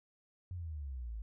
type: exponential sweep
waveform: sine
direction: down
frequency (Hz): 92.9 to 51.91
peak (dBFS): -39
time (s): 0.51-1.22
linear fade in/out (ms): 0
effects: none